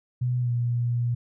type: tone with pitch glide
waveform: sine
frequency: 124.1 to 120.08 Hz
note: B2 to B2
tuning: +9 to -48 cents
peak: -22 dBFS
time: 0.21-1.15 s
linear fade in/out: 10 ms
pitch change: -57 cents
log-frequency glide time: 0.4-0.51 s
effects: none